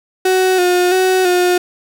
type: tone with vibrato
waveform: 35% pulse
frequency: 365.8 Hz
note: F#4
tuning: 20 cents flat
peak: -9 dBFS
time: 0.25-1.58 s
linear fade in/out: 5 ms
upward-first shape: square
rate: 1.5 Hz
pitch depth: 35 cents each way
effects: none